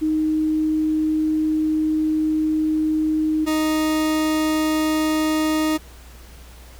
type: tone pair in turn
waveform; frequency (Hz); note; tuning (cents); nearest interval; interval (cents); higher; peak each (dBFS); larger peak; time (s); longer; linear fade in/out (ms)
sine / 40% pulse; 311.1 / 311.1; D#4 / D#4; 0 / 0; unison; 0; neither; -17; neither; 0.01-3.46 / 3.46-5.78; first; 20
effects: added 60 Hz sine -41 dBFS peak until 6.79 s + pink hiss -47 dBFS RMS until 6.79 s